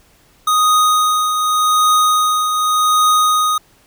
square tone with tremolo, 1244.5 Hz, D#6, in tune, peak -10 dBFS, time 0.47-3.58 s, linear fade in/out 5 ms, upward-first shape triangle, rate 0.86 Hz, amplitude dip 50%, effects pink hiss -52 dBFS RMS until 3.86 s

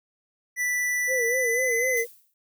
square tone with pitch glide, 1975.5 to 2029 Hz, B6 to B6, 0 to +46 cents, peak -24 dBFS, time 0.56-2.05 s, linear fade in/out 50 ms, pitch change +46 cents, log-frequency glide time 1.22-1.79 s
sine tone with vibrato, 489.3 Hz, B4, 16 cents flat, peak -25 dBFS, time 1.07-2.07 s, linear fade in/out 50 ms, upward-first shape sine, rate 4 Hz, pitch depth 110 cents each way
violet noise with exponential decay, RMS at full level -34 dBFS, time 1.97-2.34 s, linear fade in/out 2 ms, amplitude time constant 79 ms
effects none

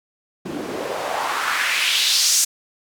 white noise with band-pass filter sweep, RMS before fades -21 dBFS, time 0.45-2.45 s, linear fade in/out 10 ms, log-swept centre 240 to 7100 Hz, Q 2.2, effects none

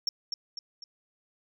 sine tone with echo, 5500 Hz, F8, 27 cents flat, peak -23 dBFS, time 0.07-0.09 s, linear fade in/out 2 ms, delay 250 ms, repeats 3, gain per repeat -6 dB, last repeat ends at 0.84 s, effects tanh soft clip ceiling -23 dBFS

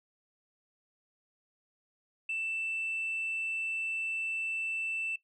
sine tone, 2660 Hz, E7, 15 cents sharp, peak -30 dBFS, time 2.29-5.16 s, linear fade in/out 5 ms, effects noise-tail reverb RT60 0.1 s tail -18 dB re dry + tanh soft clip ceiling -28 dBFS

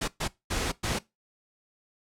pink noise bursts at uneven times, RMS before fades -29 dBFS, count 4, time 0.01-0.08 / 0.2-0.28 / 0.5-0.72 / 0.83-0.99 s, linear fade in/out 10 ms, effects noise-tail reverb RT60 0.2 s tail -20 dB re dry + low-pass 9000 Hz 12 dB/octave

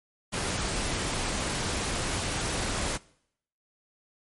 pink noise, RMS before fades -30 dBFS, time 0.32-2.98 s, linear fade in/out 20 ms, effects noise-tail reverb RT60 0.7 s tail -22 dB re dry + MP3 48 kbps

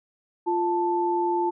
sine tone pair together, 348.9 / 880 Hz, F4 / A5, -2 / 0 cents, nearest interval octave + major third, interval 1602 cents, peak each -24 dBFS, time 0.46-1.51 s, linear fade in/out 20 ms, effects none

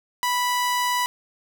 sawtooth tone, 986 Hz, B5, 3 cents flat, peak -17 dBFS, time 0.23-1.06 s, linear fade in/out 0 ms, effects none

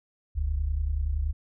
sine tone pair together, 42.55 / 73.1 Hz, F1 / D2, -44 / -7 cents, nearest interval major sixth, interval 937 cents, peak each -29 / -26 dBFS, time 0.35-1.33 s, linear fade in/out 20 ms, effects none

